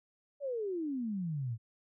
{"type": "exponential sweep", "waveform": "sine", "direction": "down", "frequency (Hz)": [587.3, 107.6], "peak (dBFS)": -33, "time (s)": [0.4, 1.58], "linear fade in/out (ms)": 50, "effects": []}